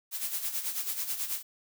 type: noise with tremolo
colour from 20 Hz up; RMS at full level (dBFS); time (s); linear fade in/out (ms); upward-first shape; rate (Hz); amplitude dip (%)
blue; -31; 0.11-1.43; 50; sine; 9.2; 65
effects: none